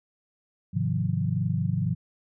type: chord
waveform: sine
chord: F minor seventh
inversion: first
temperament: equal with one note detuned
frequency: 103.83 / 130.81 / 155.56 / 177.36 Hz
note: Ab2 / C3 / Eb3 / F3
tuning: 0 / 0 / 0 / +27 cents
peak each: -29 dBFS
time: 0.73-1.95 s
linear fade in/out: 20 ms
effects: none